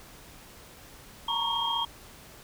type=tone cluster; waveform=sine; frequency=910 / 945 / 1107 / 3225 Hz; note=A#5 / A#5 / C#6 / G7; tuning=-42 / +23 / -3 / +48 cents; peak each=-34 / -32 / -35 / -29 dBFS; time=1.28-1.85 s; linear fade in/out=5 ms; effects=pink hiss -50 dBFS RMS until 2.43 s